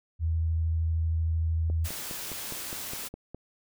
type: tone with vibrato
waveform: sine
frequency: 81.3 Hz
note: E2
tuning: 23 cents flat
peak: -24 dBFS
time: 0.19-1.89 s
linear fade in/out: 50 ms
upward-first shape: sine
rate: 13 Hz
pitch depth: 13 cents each way
type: click train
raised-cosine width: 2 ms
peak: -26 dBFS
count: 9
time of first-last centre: 1.7-3.346 s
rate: 4.86 Hz
type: noise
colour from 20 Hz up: white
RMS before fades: -37 dBFS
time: 1.84-3.09 s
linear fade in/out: 20 ms
effects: none